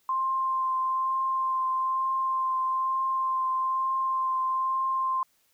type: tone with vibrato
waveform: sine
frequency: 1050 Hz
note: C6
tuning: 6 cents sharp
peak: -24 dBFS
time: 0.09-5.23 s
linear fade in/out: 2 ms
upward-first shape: triangle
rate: 1.1 Hz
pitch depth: 12 cents each way
effects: white hiss -68 dBFS RMS until 5.53 s